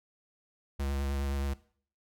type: tone with vibrato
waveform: square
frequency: 69.3 Hz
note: C#2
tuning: in tune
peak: -31 dBFS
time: 0.79-1.54 s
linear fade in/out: 10 ms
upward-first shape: sine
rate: 9.5 Hz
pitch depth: 24 cents each way
effects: noise-tail reverb RT60 0.5 s tail -18 dB re dry